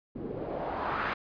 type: noise with low-pass filter sweep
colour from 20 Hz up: white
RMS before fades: -34 dBFS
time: 0.15-1.14 s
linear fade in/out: 10 ms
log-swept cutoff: 300 to 1700 Hz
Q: 2.1
effects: resampled to 11025 Hz